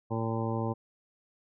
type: harmonic tone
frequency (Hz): 113.2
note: A2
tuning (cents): +50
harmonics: 1 / 2 / 3 / 4 / 5 / 7 / 8 / 9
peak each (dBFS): -32 / -35 / -37 / -38 / -39 / -40 / -41 / -42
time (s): 0.1-0.74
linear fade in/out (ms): 20
effects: none